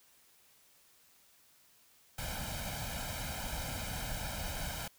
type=noise with comb filter; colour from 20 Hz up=pink; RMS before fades=-39 dBFS; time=2.18-4.88 s; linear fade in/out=5 ms; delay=1.3 ms; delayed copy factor=+0.8; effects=white hiss -65 dBFS RMS until 4.98 s